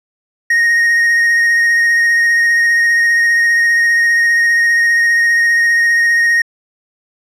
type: tone with vibrato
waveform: triangle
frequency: 1864.7 Hz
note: A#6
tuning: in tune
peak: -7 dBFS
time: 0.5-6.42 s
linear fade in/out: 5 ms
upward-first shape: sine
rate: 15 Hz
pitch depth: 13 cents each way
effects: resampled to 32000 Hz